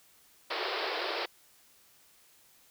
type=band-pass noise; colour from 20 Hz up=pink; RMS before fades=-34 dBFS; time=0.5-1.26 s; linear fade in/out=10 ms; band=340 to 5100 Hz; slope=96 dB/octave; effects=white hiss -62 dBFS RMS until 2.7 s